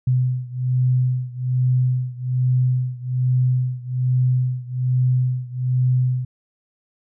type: beating tone pair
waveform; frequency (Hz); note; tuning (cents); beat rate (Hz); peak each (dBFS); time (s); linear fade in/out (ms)
sine; 126.3 / 127.5; B2 / C3; +39 / -44; 1.2; -19 / -21; 0.07-6.25; 5
effects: none